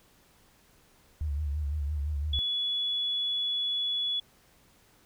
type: tone with vibrato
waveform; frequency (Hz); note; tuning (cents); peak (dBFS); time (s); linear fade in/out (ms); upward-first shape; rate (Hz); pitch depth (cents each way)
sine; 73.6; D2; +4; -28; 1.21-2.39; 0; sine; 5.9; 81
type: tone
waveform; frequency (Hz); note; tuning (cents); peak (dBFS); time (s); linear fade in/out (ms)
sine; 3402; G#7; +41; -27; 2.33-4.2; 5
effects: pink hiss -62 dBFS RMS until 5.05 s